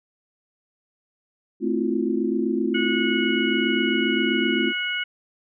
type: chord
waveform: sine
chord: F major seventh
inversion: first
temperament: equal with one note detuned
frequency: 220 / 261.6 / 329.6 / 357.2 Hz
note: A3 / C4 / E4 / F4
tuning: 0 / 0 / 0 / +39 cents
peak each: -26 dBFS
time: 1.6-4.73 s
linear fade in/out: 50 ms
type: harmonic tone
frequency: 730 Hz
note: F#5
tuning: 24 cents flat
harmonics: 2 / 3 / 4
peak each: -28 / -28 / -28 dBFS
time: 2.74-5.04 s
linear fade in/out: 10 ms
effects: none